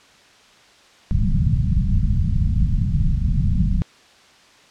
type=low-pass noise; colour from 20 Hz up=pink; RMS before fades=-18 dBFS; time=1.11-3.82 s; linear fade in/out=0 ms; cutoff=200 Hz; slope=48 dB/octave; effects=white hiss -50 dBFS RMS until 4.7 s + low-pass 5000 Hz 12 dB/octave